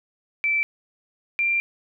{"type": "tone pair in turn", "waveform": "sine", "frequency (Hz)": [2327, 2373], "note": ["D7", "D7"], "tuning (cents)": [-17, 17], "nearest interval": "unison", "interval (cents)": 34, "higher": "second", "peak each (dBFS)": -19, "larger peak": "neither", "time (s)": [[0.44, 0.63], [1.39, 1.6]], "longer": "second", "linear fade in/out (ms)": 0, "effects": []}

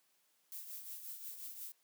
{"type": "noise with tremolo", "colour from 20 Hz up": "violet", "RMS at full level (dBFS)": -45, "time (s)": [0.52, 1.72], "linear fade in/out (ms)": 0, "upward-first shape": "triangle", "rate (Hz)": 5.6, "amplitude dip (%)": 60, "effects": ["white hiss -75 dBFS RMS until 1.83 s", "high-pass 200 Hz 12 dB/octave"]}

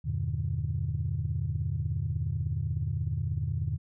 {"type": "chord", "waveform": "sine", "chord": "E half-diminished seventh", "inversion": "none", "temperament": "just", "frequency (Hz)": [82.41, 98.89, 118.67, 148.33], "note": ["E2", "G2", "Bb2", "D3"], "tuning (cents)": [0, 16, 31, 18], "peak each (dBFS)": -33, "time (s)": [0.04, 3.78], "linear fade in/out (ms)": 20, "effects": ["tanh soft clip ceiling -19 dBFS"]}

